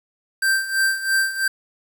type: tone with tremolo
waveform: square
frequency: 1568 Hz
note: G6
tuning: in tune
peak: -16 dBFS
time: 0.42-1.48 s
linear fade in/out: 5 ms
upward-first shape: sine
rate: 3 Hz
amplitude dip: 75%
effects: 7-bit